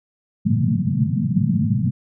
pink band-pass noise, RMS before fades -19 dBFS, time 0.45-1.91 s, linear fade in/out 10 ms, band 100 to 230 Hz, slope 96 dB/octave, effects none

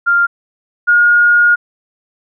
sine tone pair in turn, 1397 / 1430.5 Hz, F6 / F6, 0 / +41 cents, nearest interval unison, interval 41 cents, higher second, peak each -8 / -6 dBFS, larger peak second, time 0.06-0.27 / 0.87-1.56 s, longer second, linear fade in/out 20 ms, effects none

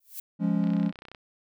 violet noise with exponential growth, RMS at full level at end -33 dBFS, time 0-0.2 s, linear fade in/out 5 ms, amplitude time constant 42 ms
triangle chord, Db major, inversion first, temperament equal, 174.61 / 207.7 / 277.2 Hz, F3 / Ab3 / Db4, 0 / 0 / 0 cents, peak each -24 / -24 / -28 dBFS, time 0.39-0.92 s, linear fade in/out 50 ms
click train, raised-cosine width 0.3 ms, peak -28 dBFS, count 17, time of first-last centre 0.64-1.148 s, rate 31.5 Hz
effects none

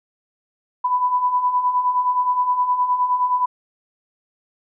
sine beating tone pair, 987 / 996.6 Hz, B5 / B5, -1 / +15 cents, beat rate 9.6 Hz, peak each -24 / -17 dBFS, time 0.84-3.46 s, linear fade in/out 10 ms, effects none

